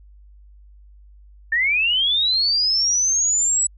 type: linear sweep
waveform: sine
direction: up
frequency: 1770 to 7902 Hz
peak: -16 dBFS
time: 1.52-3.67 s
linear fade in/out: 5 ms
effects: added 50 Hz sine -44 dBFS peak until 3.77 s